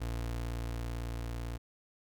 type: tone with level ramp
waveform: 30% pulse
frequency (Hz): 58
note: A#1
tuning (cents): -8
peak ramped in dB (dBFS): -31 to -34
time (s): 0-1.58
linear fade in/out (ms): 20
effects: none